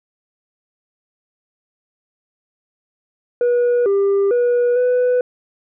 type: tone with pitch steps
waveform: sine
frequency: 484.5 / 397.3 / 484.9 / 496.8 Hz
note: B4 / G4 / B4 / B4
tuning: -33 / +23 / -32 / +10 cents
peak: -10 dBFS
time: 3.41-5.21 s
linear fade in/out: 2 ms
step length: 450 ms
effects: tanh soft clip ceiling -12 dBFS